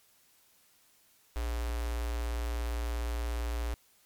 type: tone with notch filter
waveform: square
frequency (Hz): 58.6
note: A#1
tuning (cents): +10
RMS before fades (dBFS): -33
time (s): 1.36-3.74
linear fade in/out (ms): 0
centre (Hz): 170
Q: 0.63
effects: white hiss -65 dBFS RMS until 4.05 s + MP3 96 kbps